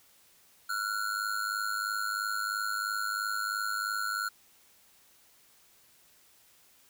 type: ring-modulated tone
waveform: square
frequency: 1416 Hz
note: F6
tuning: 23 cents sharp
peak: -28 dBFS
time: 0.69-4.29 s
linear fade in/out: 10 ms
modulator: 51.5 Hz
effects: white hiss -62 dBFS RMS until 6.89 s